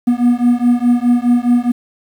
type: beating tone pair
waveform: triangle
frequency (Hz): 240 / 244.8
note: B3 / B3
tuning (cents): -49 / -15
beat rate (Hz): 4.8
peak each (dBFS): -11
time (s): 0.07-1.72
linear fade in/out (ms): 10
effects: 7-bit